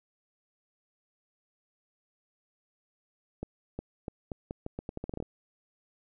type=accelerating click train; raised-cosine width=2 ms; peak=-22 dBFS; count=15; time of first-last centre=3.43-5.226 s; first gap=360 ms; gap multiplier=0.81; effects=none